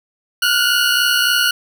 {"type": "tone pair together", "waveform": "20% pulse", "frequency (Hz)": [1416.5, 1480], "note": ["F6", "F#6"], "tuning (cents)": [24, 0], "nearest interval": "minor second", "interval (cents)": 76, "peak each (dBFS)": -11, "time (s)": [0.42, 1.51], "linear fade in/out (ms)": 5, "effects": []}